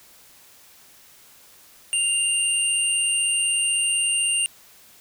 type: tone pair together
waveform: sine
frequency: 2794 / 8870 Hz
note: F7 / C#9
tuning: 0 / 0 cents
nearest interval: octave + minor sixth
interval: 2000 cents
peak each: -22 dBFS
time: 1.93-4.46 s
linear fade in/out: 0 ms
effects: white hiss -51 dBFS RMS until 5 s